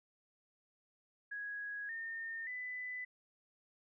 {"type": "tone with pitch steps", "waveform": "sine", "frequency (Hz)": [1661.2, 1822, 1998.5], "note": ["G#6", "A#6", "B6"], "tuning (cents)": [0, -40, 20], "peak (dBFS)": -40, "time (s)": [1.31, 3.05], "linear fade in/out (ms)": 10, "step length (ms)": 580, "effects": []}